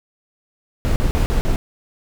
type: noise bursts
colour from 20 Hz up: brown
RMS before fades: -17 dBFS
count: 5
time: 0.85-1.56 s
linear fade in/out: 0 ms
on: 110 ms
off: 40 ms
effects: none